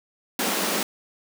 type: high-pass noise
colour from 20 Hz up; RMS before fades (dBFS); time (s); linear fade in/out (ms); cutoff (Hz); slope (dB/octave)
pink; -25; 0.39-0.83; 2; 180; 96
effects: none